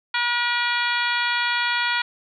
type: harmonic tone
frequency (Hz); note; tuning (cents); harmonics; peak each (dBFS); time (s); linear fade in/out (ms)
480; B4; -49; 2 / 3 / 4 / 5 / 6 / 7 / 8 / 9; -27 / -25 / -27 / -28 / -34 / -29 / -35 / -33; 0.14-2.02; 5
effects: none